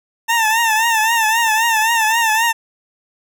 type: tone with vibrato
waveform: 20% pulse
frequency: 898 Hz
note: A5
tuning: 35 cents sharp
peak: -8 dBFS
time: 0.28-2.53 s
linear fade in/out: 20 ms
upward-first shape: triangle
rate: 3.8 Hz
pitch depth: 91 cents each way
effects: none